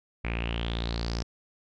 sawtooth tone with low-pass filter sweep, 57.6 Hz, A#1, 20 cents flat, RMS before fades -31 dBFS, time 0.24-1.23 s, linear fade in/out 10 ms, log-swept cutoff 2300 to 5400 Hz, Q 6.6, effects none

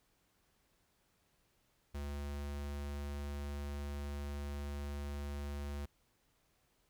square tone, 71.8 Hz, D2, 39 cents flat, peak -40 dBFS, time 1.94-5.86 s, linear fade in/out 10 ms, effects pink hiss -75 dBFS RMS until 6.89 s

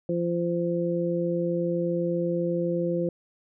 harmonic tone, 172.2 Hz, F3, 24 cents flat, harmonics 1 / 2 / 3, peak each -28 / -28 / -28 dBFS, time 0.09-3.09 s, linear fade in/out 2 ms, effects none

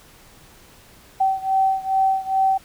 sine beating tone pair, 768 / 770.4 Hz, G5 / G5, -36 / -30 cents, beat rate 2.4 Hz, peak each -19 / -21 dBFS, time 1.2-2.58 s, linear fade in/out 10 ms, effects pink hiss -49 dBFS RMS until 2.64 s

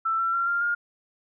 sine tone with pitch steps, 1330 / 1350.9 / 1372.1 / 1393.7 / 1415.6 Hz, E6 / E6 / F6 / F6 / F6, +15 / +42 / -31 / -4 / +23 cents, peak -22 dBFS, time 0.05-0.75 s, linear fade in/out 10 ms, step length 140 ms, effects none

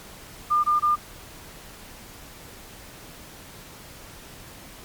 sine tone bursts, 1204 Hz, D6, 43 cents sharp, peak -17 dBFS, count 3, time 0.5-0.96 s, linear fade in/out 20 ms, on 140 ms, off 20 ms, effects pink hiss -44 dBFS RMS until 4.84 s + MP3 96 kbps

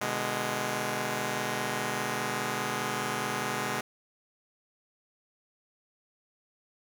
5% pulse chord, G# diminished, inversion first, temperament just, 124.59 / 149.51 / 207.7 Hz, B2 / D3 / G#3, +16 / +31 / 0 cents, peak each -23 / -26 / -21 dBFS, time 0.01-3.81 s, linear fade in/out 5 ms, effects none

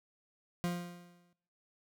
40% pulse tone with exponential decay, 175.1 Hz, F3, 5 cents sharp, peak -29 dBFS, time 0.64-1.33 s, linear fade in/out 0 ms, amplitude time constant 150 ms, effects noise-tail reverb RT60 0.5 s tail -18 dB re dry

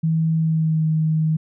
sine tone with pitch glide, 161.2 to 157.52 Hz, E3 to D#3, -38 to +22 cents, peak -16 dBFS, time 0.03-1.37 s, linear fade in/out 10 ms, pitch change -40 cents, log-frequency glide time 0.35-0.86 s, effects none

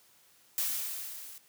blue noise with level ramp, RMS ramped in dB -30 to -48 dBFS, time 0.58-1.38 s, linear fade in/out 0 ms, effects white hiss -63 dBFS RMS until 1.48 s + high-pass 80 Hz 12 dB/octave

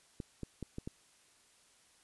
clicks, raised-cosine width 3 ms, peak -27 dBFS, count 5, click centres 0.202 / 0.433 / 0.627 / 0.784 / 0.875 s, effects white hiss -66 dBFS RMS until 2.03 s + resampled to 24000 Hz

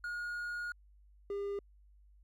triangle tone pair in turn, 1436 / 402.1 Hz, F6 / G4, +48 / +44 cents, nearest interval octave + minor seventh, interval 2204 cents, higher first, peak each -35 / -33 dBFS, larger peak second, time 0.04-0.72 / 1.3-1.59 s, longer first, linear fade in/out 2 ms, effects added 50 Hz sine -59 dBFS peak until 2.23 s

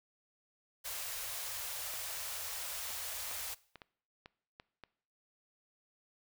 white band-stop noise, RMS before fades -41 dBFS, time 0.84-3.55 s, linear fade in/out 20 ms, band 110 to 470 Hz, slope 48 dB/octave
clicks, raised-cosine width 0.3 ms, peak -33 dBFS, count 8, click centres 1.938 / 2.904 / 3.313 / 3.757 / 3.818 / 4.259 / 4.599 / 4.837 s
effects noise-tail reverb RT60 0.6 s tail -21 dB re dry

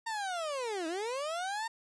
30% pulse linear two-way sweep, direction down then up, 924 to 311.2 to 924 Hz, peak -31 dBFS, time 0.06-1.68 s, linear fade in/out 10 ms, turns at 0.87 s, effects resampled to 22050 Hz

